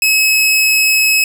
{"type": "tone", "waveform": "sawtooth", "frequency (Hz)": 2571, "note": "E7", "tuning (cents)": -44, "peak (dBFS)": -6, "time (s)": [0.02, 1.24], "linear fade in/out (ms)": 2, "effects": []}